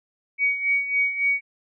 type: tone with tremolo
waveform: sine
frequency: 2251 Hz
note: C#7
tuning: 26 cents sharp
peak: -17 dBFS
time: 0.38-1.41 s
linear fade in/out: 50 ms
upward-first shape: sine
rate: 3.6 Hz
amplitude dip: 70%
effects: none